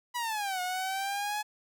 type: exponential two-way sweep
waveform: sawtooth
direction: down then up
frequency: 987.8 to 722 to 849 Hz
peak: -27 dBFS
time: 0.14-1.43 s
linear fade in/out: 20 ms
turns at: 0.61 s
effects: none

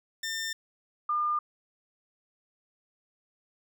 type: tone pair in turn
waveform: 15% pulse / sine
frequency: 1800 / 1205.9 Hz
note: A6 / D6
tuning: +39 / +45 cents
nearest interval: perfect fifth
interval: 694 cents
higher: first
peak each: -25 / -25 dBFS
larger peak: neither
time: 0.23-0.53 / 1.09-1.39 s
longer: neither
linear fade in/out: 5 ms
effects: none

